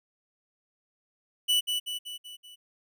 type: tone with echo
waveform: 45% pulse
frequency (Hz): 2965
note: F#7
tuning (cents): +3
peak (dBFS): -21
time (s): 1.48-1.61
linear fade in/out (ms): 20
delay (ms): 190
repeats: 5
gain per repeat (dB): -5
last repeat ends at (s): 2.56
effects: none